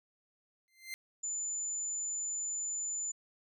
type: tone with exponential growth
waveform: sawtooth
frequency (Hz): 2084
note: C7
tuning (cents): -7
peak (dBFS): -33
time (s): 0.68-0.94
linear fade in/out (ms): 0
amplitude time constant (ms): 55
type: tone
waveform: sine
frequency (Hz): 7030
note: A8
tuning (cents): -2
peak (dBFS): -34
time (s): 1.23-3.12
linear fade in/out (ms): 10
effects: none